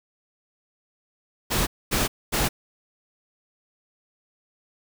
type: noise bursts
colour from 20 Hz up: pink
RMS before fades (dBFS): -23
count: 3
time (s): 1.5-2.49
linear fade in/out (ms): 20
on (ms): 170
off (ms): 240
effects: none